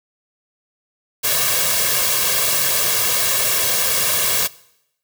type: noise with comb filter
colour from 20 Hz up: white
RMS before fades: -18 dBFS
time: 1.23-4.48 s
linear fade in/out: 20 ms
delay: 1.8 ms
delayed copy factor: +0.75
effects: noise-tail reverb RT60 0.8 s tail -21 dB re dry + high-pass 100 Hz 12 dB/octave